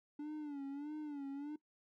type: tone with vibrato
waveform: triangle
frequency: 290 Hz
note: D4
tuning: 22 cents flat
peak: -39 dBFS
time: 0.19-1.56 s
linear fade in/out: 5 ms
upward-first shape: sine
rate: 1.6 Hz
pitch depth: 93 cents each way
effects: noise-tail reverb RT60 0.1 s tail -20 dB re dry